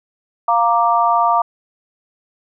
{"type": "chord", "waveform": "sine", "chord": "Bb major", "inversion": "second", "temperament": "equal", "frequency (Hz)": [698.5, 932.3, 1174.7], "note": ["F5", "Bb5", "D6"], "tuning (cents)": [0, 0, 0], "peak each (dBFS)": -16, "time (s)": [0.48, 1.42], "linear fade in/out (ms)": 5, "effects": []}